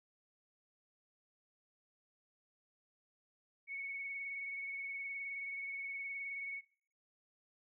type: tone with vibrato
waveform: sine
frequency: 2217 Hz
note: C#7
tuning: in tune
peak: -40 dBFS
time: 3.67-6.62 s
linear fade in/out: 50 ms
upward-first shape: sine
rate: 19 Hz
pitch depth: 19 cents each way
effects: noise-tail reverb RT60 0.5 s tail -21 dB re dry